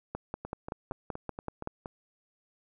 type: two click trains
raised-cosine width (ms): 1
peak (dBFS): -24 / -20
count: 7 / 9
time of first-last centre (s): 0.45-1.858 / 0.15-1.674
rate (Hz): 4.26 / 5.25
effects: none